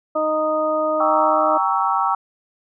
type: harmonic tone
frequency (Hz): 310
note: D#4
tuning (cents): -6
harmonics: 1 / 2 / 3 / 4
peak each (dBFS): -27 / -19 / -30 / -23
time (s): 0.15-1.58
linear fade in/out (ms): 10
type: chord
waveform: sine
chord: G diminished seventh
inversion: none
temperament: equal with one note detuned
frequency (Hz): 784 / 932.3 / 1122.3 / 1318.5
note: G5 / Bb5 / Db6 / Fb6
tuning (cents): 0 / 0 / +21 / 0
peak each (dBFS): -22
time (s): 1-2.15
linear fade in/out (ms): 5
effects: none